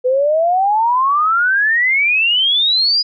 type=exponential sweep; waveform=sine; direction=up; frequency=493.9 to 4978 Hz; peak=-11 dBFS; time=0.04-3.03 s; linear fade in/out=20 ms; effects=none